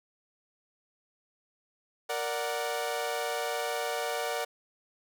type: chord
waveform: sawtooth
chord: Bb augmented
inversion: none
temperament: equal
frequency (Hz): 466.2 / 587.3 / 740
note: Bb4 / D5 / F#5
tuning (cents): 0 / 0 / 0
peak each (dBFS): -31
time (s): 2.09-4.45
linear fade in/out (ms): 10
effects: none